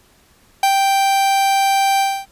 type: tone with ADSR envelope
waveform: 45% pulse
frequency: 784 Hz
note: G5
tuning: in tune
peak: -11 dBFS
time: 0.63-2.26 s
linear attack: 3 ms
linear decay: 78 ms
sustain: -2 dB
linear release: 260 ms
effects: pink hiss -53 dBFS RMS until 2.31 s + resampled to 32000 Hz